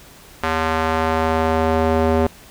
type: tone with band-pass filter sweep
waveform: square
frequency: 80.4 Hz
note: E2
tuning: 43 cents flat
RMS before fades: -18 dBFS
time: 0.43-2.27 s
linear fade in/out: 5 ms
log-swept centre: 1300 to 490 Hz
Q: 0.99
effects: pink hiss -44 dBFS RMS until 2.5 s